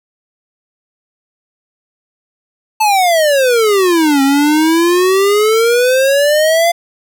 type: exponential two-way sweep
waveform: square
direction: down then up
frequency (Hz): 886 to 270 to 693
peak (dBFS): -9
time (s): 2.8-6.72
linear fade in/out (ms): 10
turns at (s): 4.22
effects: none